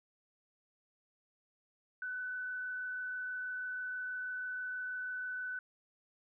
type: tone with frequency modulation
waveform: sine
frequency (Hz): 1500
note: F#6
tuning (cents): +23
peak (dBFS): -37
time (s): 2.02-5.59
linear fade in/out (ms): 2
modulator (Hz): 26.2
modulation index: 0.54
effects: none